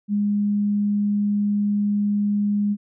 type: tone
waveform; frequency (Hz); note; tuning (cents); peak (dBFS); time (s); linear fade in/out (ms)
sine; 205.4; G#3; -19; -18; 0.08-2.77; 50
effects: none